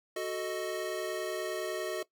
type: chord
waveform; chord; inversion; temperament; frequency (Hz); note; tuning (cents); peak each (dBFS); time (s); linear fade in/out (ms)
square; D# diminished; first; equal; 370 / 440 / 622.3; F#4 / A4 / D#5; 0 / 0 / 0; -37 / -39 / -38; 0.16-2.03; 5
effects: noise-tail reverb RT60 0.1 s tail -18 dB re dry